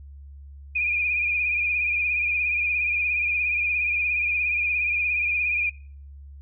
sine tone with vibrato, 2440 Hz, D#7, 34 cents flat, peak -21 dBFS, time 0.75-5.7 s, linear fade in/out 10 ms, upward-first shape sine, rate 17 Hz, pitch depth 48 cents each way, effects noise-tail reverb RT60 0.5 s tail -24 dB re dry + added 70 Hz sine -40 dBFS peak until 6.41 s

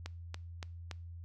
click train, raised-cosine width 0.2 ms, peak -24 dBFS, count 4, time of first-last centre 0.06-0.912 s, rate 3.52 Hz, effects noise-tail reverb RT60 0.4 s tail -23 dB re dry + added 85 Hz sine -44 dBFS peak until 1.24 s

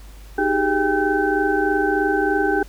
sine tone cluster, 309.8 / 385.4 / 408.6 / 797 / 1533 Hz, D#4 / G4 / G#4 / G5 / G6, -7 / -29 / -28 / +28 / -39 cents, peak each -23 dBFS, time 0.38-2.63 s, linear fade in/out 5 ms, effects added 50 Hz sine -38 dBFS peak until 2.68 s + pink hiss -49 dBFS RMS until 2.68 s

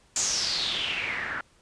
white noise with low-pass filter sweep, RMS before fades -29 dBFS, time 0.16-1.41 s, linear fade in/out 2 ms, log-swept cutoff 7200 to 1500 Hz, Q 5.9, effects pink hiss -61 dBFS RMS until 1.61 s + resampled to 22050 Hz

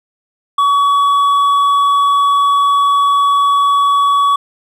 triangle tone with hard clipping, 1131 Hz, C#6, 34 cents sharp, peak -10 dBFS, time 0.58-4.36 s, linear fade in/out 5 ms, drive 8 dB, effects none

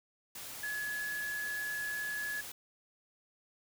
sine tone in noise, 1696 Hz, G#6, 36 cents sharp, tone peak -35 dBFS, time 0.63-2.41 s, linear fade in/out 5 ms, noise white, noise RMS -45 dBFS, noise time 0.35-2.52 s, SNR +7 dB, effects none

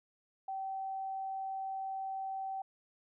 sine tone, 771 Hz, G5, 29 cents flat, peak -36 dBFS, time 0.48-2.62 s, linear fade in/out 5 ms, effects none

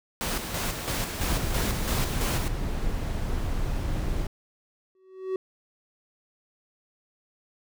pink noise with tremolo, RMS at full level -29 dBFS, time 0.21-2.48 s, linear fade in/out 0 ms, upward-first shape square, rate 3 Hz, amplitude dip 45%
brown noise, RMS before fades -28 dBFS, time 1.2-4.27 s, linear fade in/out 5 ms
triangle tone with exponential growth, 377.1 Hz, F#4, 33 cents sharp, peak -21 dBFS, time 4.95-5.36 s, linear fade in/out 2 ms, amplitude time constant 87 ms
effects none

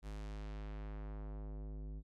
square tone with low-pass filter sweep, 51.91 Hz, G#1, in tune, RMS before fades -45 dBFS, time 0.02-2.03 s, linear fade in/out 50 ms, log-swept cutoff 11000 to 270 Hz, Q 0.74, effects none

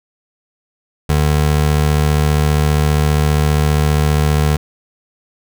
square tone pair together, 75 / 150 Hz, D2 / D3, +37 / +37 cents, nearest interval octave, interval 1200 cents, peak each -15 dBFS, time 1.09-4.57 s, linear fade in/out 5 ms, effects none

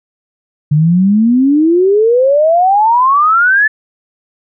sine exponential sweep, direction up, 144.9 to 1767 Hz, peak -6 dBFS, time 0.71-3.68 s, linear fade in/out 10 ms, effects none

